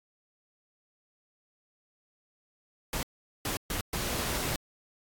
pink noise bursts at uneven times, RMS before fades -32 dBFS, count 4, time 2.93-3.03 / 3.45-3.57 / 3.7-3.81 / 3.93-4.56 s, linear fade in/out 2 ms, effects AAC 64 kbps

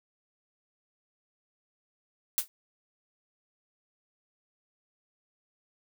blue noise with exponential decay, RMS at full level -22 dBFS, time 2.38-2.48 s, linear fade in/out 0 ms, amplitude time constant 20 ms, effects none

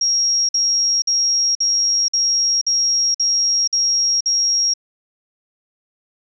sine tone bursts, 5600 Hz, F8, 4 cents sharp, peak -14 dBFS, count 9, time 0.01-4.738 s, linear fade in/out 5 ms, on 480 ms, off 51 ms, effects none

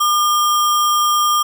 sine tone with sample-and-hold, 1203 Hz, D6, 41 cents sharp, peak -12 dBFS, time 0-1.43 s, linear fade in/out 10 ms, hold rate 4410 Hz, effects none

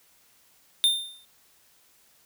square tone with exponential decay, 3617 Hz, A7, 47 cents sharp, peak -16 dBFS, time 0.84-1.25 s, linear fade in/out 0 ms, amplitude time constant 87 ms, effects white hiss -61 dBFS RMS until 2.25 s

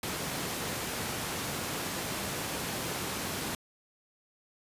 pink high-pass noise, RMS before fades -35 dBFS, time 0.03-3.55 s, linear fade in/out 2 ms, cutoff 110 Hz, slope 12 dB/octave, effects resampled to 32000 Hz

